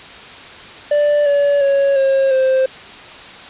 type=tone with pitch steps; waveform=triangle; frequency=587.3 / 570.9 / 555 / 539.5 / 524.4 Hz; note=D5 / D5 / C#5 / C#5 / C5; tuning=0 / -49 / +2 / -47 / +4 cents; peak=-9 dBFS; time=0.91-2.66 s; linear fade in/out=5 ms; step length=350 ms; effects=white hiss -35 dBFS RMS until 3.49 s + resampled to 8000 Hz